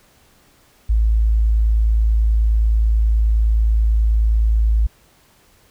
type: tone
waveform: sine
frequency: 54.7 Hz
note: A1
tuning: 9 cents flat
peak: -12 dBFS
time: 0.89-4.87 s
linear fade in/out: 10 ms
effects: pink hiss -54 dBFS RMS until 5.7 s